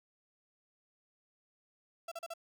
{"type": "tone bursts", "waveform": "35% pulse", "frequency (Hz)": 670, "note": "E5", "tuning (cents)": 28, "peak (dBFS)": -38, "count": 4, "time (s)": [2.08, 2.338], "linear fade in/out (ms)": 5, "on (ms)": 36, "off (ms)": 38, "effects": []}